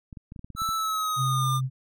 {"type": "clicks", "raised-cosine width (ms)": 5, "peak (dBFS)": -28, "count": 10, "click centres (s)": [0.128, 0.172, 0.321, 0.362, 0.393, 0.445, 0.503, 0.551, 0.619, 0.69]}
{"type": "tone with pitch glide", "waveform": "square", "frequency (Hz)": [1318.5, 1202.1], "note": ["E6", "D6"], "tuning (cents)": [0, 40], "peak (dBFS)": -26, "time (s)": [0.56, 1.61], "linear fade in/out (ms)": 50, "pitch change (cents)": -160, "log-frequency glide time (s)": [0.74, 1.49]}
{"type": "tone", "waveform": "sine", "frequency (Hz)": 130.7, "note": "C3", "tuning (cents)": -1, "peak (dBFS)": -24, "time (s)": [1.16, 1.7], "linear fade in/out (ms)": 50}
{"effects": []}